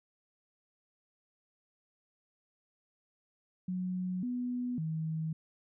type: tone with pitch steps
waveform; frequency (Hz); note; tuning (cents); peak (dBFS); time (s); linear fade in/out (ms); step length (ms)
sine; 183 / 246.9 / 159.1; F#3 / B3 / D#3; -19 / 0 / +39; -32; 3.68-5.33; 5; 550
effects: none